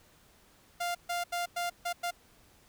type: tone bursts at uneven times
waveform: sawtooth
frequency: 698.5 Hz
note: F5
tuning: in tune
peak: -27 dBFS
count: 6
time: 0.8-0.95 / 1.09-1.24 / 1.32-1.46 / 1.56-1.7 / 1.85-1.93 / 2.03-2.11 s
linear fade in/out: 10 ms
effects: pink hiss -62 dBFS RMS until 2.68 s